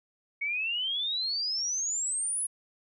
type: exponential sweep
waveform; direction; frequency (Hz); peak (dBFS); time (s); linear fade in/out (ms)
sine; up; 2213 to 10548; -28; 0.41-2.47; 10
effects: none